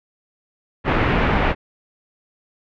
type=low-pass noise; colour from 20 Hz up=pink; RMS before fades=-18 dBFS; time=0.84-1.55 s; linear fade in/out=50 ms; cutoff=2500 Hz; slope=24 dB/octave; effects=none